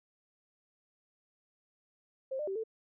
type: tone with pitch steps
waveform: sine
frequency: 530 / 600 / 386.9 / 443.9 Hz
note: C5 / D5 / G4 / A4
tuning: +22 / +37 / -23 / +15 cents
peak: -33 dBFS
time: 2.31-2.638 s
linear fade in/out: 10 ms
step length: 82 ms
effects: none